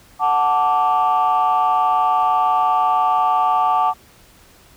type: chord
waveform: sine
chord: D major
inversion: first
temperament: equal with one note detuned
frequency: 740 / 880 / 1165.9 Hz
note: F#5 / A5 / D6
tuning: 0 / 0 / -13 cents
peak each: -17 dBFS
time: 0.19-3.94 s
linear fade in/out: 50 ms
effects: tanh soft clip ceiling -8 dBFS + pink hiss -49 dBFS RMS until 4.76 s